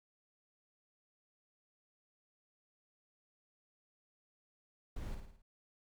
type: noise with echo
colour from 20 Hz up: brown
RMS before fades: -42 dBFS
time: 4.96-5.15 s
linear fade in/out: 5 ms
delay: 54 ms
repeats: 5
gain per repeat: -5 dB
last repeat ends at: 5.42 s
effects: none